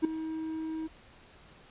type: tone with ADSR envelope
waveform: triangle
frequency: 318.3 Hz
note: D#4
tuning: 39 cents sharp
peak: -17 dBFS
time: 0.02-0.88 s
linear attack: 28 ms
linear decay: 4 ms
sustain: -14 dB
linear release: 19 ms
effects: pink hiss -56 dBFS RMS until 1.7 s + resampled to 8000 Hz